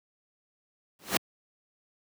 pink noise with exponential growth, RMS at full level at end -21 dBFS, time 0.99-1.17 s, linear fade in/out 2 ms, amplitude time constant 37 ms, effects high-pass 150 Hz 12 dB/octave

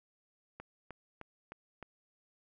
click train, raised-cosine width 0.5 ms, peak -30 dBFS, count 5, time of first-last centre 0.6-1.827 s, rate 3.26 Hz, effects none

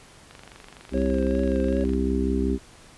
click train, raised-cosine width 0.3 ms, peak -27 dBFS, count 40, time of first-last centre 0.31-1.935 s, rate 24 Hz
harmonic tone, 65.41 Hz, C2, in tune, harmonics 1 / 3 / 4 / 5 / 6, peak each -26 / -28 / -26 / -31 / -28 dBFS, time 0.91-2.59 s, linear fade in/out 50 ms
triangle tone with vibrato, 540 Hz, C#5, 45 cents flat, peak -26 dBFS, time 0.94-1.84 s, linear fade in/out 2 ms, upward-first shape triangle, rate 2.6 Hz, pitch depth 51 cents each way
effects pink hiss -50 dBFS RMS until 2.97 s + resampled to 24000 Hz

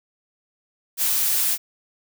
blue noise, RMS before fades -21 dBFS, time 0.97-1.58 s, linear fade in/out 50 ms, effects none

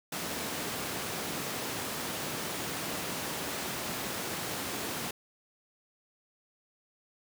pink high-pass noise, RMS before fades -36 dBFS, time 0.12-5.11 s, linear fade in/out 5 ms, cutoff 160 Hz, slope 12 dB/octave, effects none

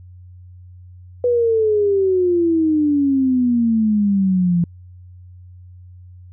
sine exponential sweep, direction down, 493.9 to 169.4 Hz, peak -13 dBFS, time 1.24-4.64 s, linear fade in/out 2 ms, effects added 90 Hz sine -38 dBFS peak until 6.32 s

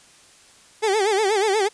30% pulse tone with vibrato, 411 Hz, G#4, 18 cents flat, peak -15 dBFS, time 0.82-1.69 s, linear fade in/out 20 ms, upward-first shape sine, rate 8.3 Hz, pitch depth 140 cents each way, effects white hiss -51 dBFS RMS until 1.73 s + resampled to 22050 Hz

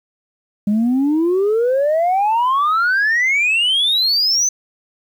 sine exponential sweep, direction up, 201.3 to 6210 Hz, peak -11 dBFS, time 0.67-4.49 s, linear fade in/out 5 ms, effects tanh soft clip ceiling -11 dBFS + 8-bit

